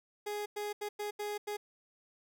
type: tone bursts at uneven times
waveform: 30% pulse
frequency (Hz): 415.3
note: G#4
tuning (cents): 0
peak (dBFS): -33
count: 6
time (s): 0.26-0.46 / 0.56-0.73 / 0.81-0.89 / 0.99-1.11 / 1.19-1.38 / 1.47-1.57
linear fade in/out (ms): 10
effects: none

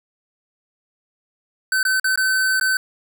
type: tone with dropouts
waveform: square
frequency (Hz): 1528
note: G6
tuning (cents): -45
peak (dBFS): -17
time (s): 1.72-2.77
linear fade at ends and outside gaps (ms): 2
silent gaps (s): 1.83-1.851 / 1.998-2.043 / 2.158-2.175 / 2.598-2.611
effects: none

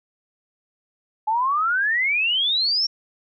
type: exponential sweep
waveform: sine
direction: up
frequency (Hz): 844 to 5588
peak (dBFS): -18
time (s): 1.27-2.87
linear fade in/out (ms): 10
effects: none

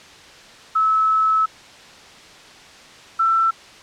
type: tone pair in turn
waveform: sine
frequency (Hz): 1300 / 1335.8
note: E6 / E6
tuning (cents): -24 / +23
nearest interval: unison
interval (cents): 47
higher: second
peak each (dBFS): -14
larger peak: neither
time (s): 0.75-1.46 / 3.19-3.51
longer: first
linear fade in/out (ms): 10
effects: white hiss -43 dBFS RMS until 3.82 s + low-pass 5000 Hz 12 dB/octave

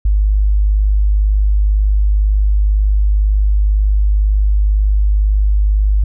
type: tone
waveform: sine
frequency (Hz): 51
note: G#1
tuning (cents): -31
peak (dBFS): -9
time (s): 0.05-6.04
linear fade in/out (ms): 5
effects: none

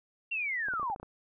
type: linear sweep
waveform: sine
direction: down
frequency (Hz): 2772 to 743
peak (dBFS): -30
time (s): 0.31-0.95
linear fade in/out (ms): 10
type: clicks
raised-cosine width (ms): 1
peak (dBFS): -30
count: 8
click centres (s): 0.685 / 0.737 / 0.797 / 0.83 / 0.9 / 0.961 / 0.999 / 1.03
effects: none

